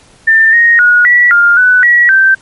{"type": "tone with pitch steps", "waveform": "sine", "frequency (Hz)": [1791, 1867, 1451, 1944, 1406, 1493, 1923, 1558], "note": ["A6", "A#6", "F#6", "B6", "F6", "F#6", "B6", "G6"], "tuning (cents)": [30, 2, -34, -28, 11, 15, -47, -11], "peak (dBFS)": -3, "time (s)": [0.27, 2.35], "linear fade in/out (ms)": 10, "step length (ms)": 260, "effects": ["pink hiss -43 dBFS RMS until 2.41 s", "MP3 48 kbps"]}